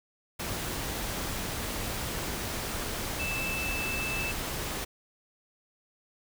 sine tone in noise, 2637 Hz, E7, in tune, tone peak -32 dBFS, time 3.19-4.32 s, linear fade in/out 10 ms, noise pink, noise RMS -34 dBFS, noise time 0.39-4.85 s, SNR -1 dB, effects none

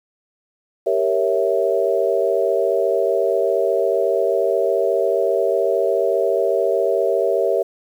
sine chord, G diminished seventh, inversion none, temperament equal, 392 / 466.2 / 554.4 / 659.3 Hz, G4 / Bb4 / Db5 / Fb5, 0 / 0 / 0 / 0 cents, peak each -21 dBFS, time 0.86-7.63 s, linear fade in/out 10 ms, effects 8-bit

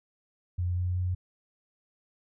sine tone with pitch steps, 88.9 / 89.78 / 90.66 Hz, F2 / F2 / F#2, +31 / +48 / -35 cents, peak -26 dBFS, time 0.58-1.15 s, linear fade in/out 10 ms, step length 190 ms, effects none

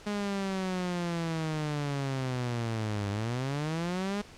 sawtooth linear two-way sweep, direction down then up, 208.2 to 99.3 to 208.2 Hz, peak -26 dBFS, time 0.06-4.22 s, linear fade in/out 10 ms, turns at 3.1 s, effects pink hiss -51 dBFS RMS until 4.37 s + low-pass 7000 Hz 12 dB/octave

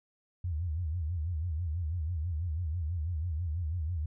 sine tone with vibrato, 82.41 Hz, E2, in tune, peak -30 dBFS, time 0.44-4.06 s, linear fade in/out 5 ms, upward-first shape sine, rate 6.1 Hz, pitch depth 170 cents each way, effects none

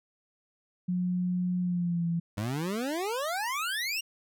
sine tone with pitch glide, 180 to 168.92 Hz, F#3 to E3, -47 to +43 cents, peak -26 dBFS, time 0.88-2.2 s, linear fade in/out 10 ms, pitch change -110 cents, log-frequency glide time 1.61-2.06 s
25% pulse exponential sweep, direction up, 98 to 2867 Hz, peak -26 dBFS, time 2.37-4.01 s, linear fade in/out 10 ms
effects none

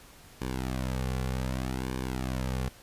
sawtooth tone with flanger, 64.2 Hz, C2, 32 cents flat, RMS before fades -32 dBFS, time 0.41-2.69 s, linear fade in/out 5 ms, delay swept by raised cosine 1.5 to 3.2 ms, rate 0.65 Hz, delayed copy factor -0.8, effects pink hiss -53 dBFS RMS until 2.82 s + resampled to 32000 Hz

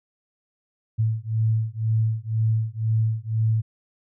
sine beating tone pair, 110 / 112 Hz, A2 / A2, 0 / +31 cents, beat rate 2 Hz, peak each -23 dBFS, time 0.98-3.62 s, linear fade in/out 20 ms, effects none

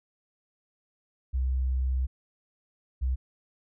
sine tone pair in turn, 64.5 / 64.25 Hz, C2 / C2, -24 / -31 cents, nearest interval unison, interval 7 cents, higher first, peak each -24 dBFS, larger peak neither, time 1.33-2.07 / 3.01-3.16 s, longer first, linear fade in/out 20 ms, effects none

